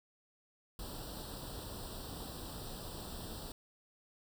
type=noise with comb filter; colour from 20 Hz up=pink; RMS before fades=-45 dBFS; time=0.79-3.52 s; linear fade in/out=2 ms; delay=0.23 ms; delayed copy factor=+0.9; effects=none